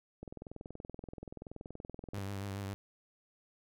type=click train; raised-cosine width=2 ms; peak=-31 dBFS; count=42; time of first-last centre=0.23-2.182 s; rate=21 Hz
type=tone with vibrato; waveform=sawtooth; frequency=99 Hz; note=G2; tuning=18 cents sharp; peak=-34 dBFS; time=2.14-2.74 s; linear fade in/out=0 ms; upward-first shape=triangle; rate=7.2 Hz; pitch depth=44 cents each way
effects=none